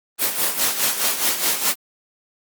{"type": "noise with tremolo", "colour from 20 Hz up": "white", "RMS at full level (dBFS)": -18, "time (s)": [0.18, 1.75], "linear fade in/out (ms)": 50, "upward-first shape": "sine", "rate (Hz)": 4.8, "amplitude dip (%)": 65, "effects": ["high-pass 200 Hz 12 dB/octave", "Opus 24 kbps"]}